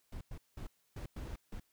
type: noise bursts at uneven times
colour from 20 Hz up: brown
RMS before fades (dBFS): -43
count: 6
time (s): 0.12-0.21 / 0.31-0.38 / 0.57-0.67 / 0.96-1.06 / 1.16-1.36 / 1.52-1.6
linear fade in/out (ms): 5
effects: white hiss -75 dBFS RMS until 1.72 s